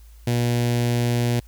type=tone with notch filter; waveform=sawtooth; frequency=120 Hz; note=B2; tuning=49 cents flat; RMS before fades=-21 dBFS; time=0.27-1.4 s; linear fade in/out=5 ms; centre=1200 Hz; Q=1.2; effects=added 55 Hz sine -43 dBFS peak until 1.47 s + white hiss -58 dBFS RMS until 1.47 s